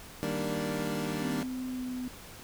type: chord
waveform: 25% pulse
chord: Eb major seventh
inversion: none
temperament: equal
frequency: 155.56 / 196 / 233.1 / 293.7 Hz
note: Eb3 / G3 / Bb3 / D4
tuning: 0 / 0 / 0 / 0 cents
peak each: -33 dBFS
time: 0.23-1.43 s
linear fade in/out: 0 ms
type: tone with pitch glide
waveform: sine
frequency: 255.6 to 251.5 Hz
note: C4 to B3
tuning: -40 to +32 cents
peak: -33 dBFS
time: 1.22-2.08 s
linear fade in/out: 2 ms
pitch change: -28 cents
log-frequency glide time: 1.65-1.96 s
effects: pink hiss -48 dBFS RMS until 2.43 s